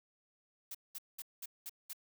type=noise bursts; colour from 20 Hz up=blue; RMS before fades=-44 dBFS; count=6; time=0.71-1.932 s; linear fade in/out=5 ms; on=37 ms; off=200 ms; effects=none